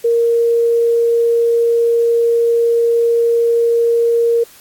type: tone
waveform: sine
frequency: 466.5 Hz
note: A#4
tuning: 1 cent sharp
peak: -10 dBFS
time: 0.04-4.44 s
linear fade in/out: 10 ms
effects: white hiss -43 dBFS RMS until 4.6 s + AAC 64 kbps